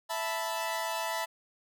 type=chord; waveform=sawtooth; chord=E suspended fourth; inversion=none; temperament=equal; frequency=659.3 / 880 / 987.8 Hz; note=E5 / A5 / B5; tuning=0 / 0 / 0 cents; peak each=-32 dBFS; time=0.09-1.26 s; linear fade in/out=20 ms; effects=none